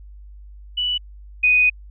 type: tone pair in turn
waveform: sine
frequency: 2960 / 2489 Hz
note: F#7 / D#7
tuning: 0 / 0 cents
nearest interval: minor third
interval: 300 cents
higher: first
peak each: -19 / -12 dBFS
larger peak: second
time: 0.77-0.98 / 1.43-1.7 s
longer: second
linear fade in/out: 10 ms
effects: added 50 Hz sine -38 dBFS peak until 1.9 s